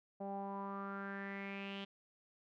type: tone with low-pass filter sweep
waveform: sawtooth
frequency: 197.5 Hz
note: G3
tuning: 13 cents sharp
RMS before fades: -44 dBFS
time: 0.2-1.85 s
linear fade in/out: 10 ms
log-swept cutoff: 690 to 3200 Hz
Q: 6.1
effects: none